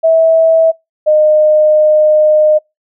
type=tone pair in turn; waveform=sine; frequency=650 / 612.4 Hz; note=E5 / D#5; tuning=-24 / -28 cents; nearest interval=minor second; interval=104 cents; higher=first; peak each=-5 dBFS; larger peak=neither; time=0.03-0.72 / 1.06-2.59 s; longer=second; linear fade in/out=20 ms; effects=noise-tail reverb RT60 0.2 s tail -25 dB re dry